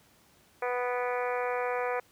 harmonic tone with a mistuned harmonic, 246.9 Hz, B3, in tune, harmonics 2 / 3 / 4 / 5 / 6 / 7 / 8 / 9 / 10, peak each -31 / -35 / -37 / -39 / -41 / -42 / -43 / -44 / -45 dBFS, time 0.62-2 s, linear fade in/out 5 ms, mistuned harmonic 10, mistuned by -49 cents, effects pink hiss -62 dBFS RMS until 2.11 s + high-pass 80 Hz 12 dB/octave

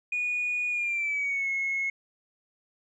sine tone with pitch glide, 2457 to 2176 Hz, D#7 to C#7, -22 to -33 cents, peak -25 dBFS, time 0.12-1.9 s, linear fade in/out 5 ms, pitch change -211 cents, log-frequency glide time 0.7-1.49 s, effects tanh soft clip ceiling -22 dBFS

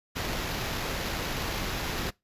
pink noise with sample-and-hold, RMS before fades -32 dBFS, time 0.15-2.11 s, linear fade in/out 20 ms, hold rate 8820 Hz, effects noise-tail reverb RT60 0.2 s tail -23 dB re dry + resampled to 32000 Hz

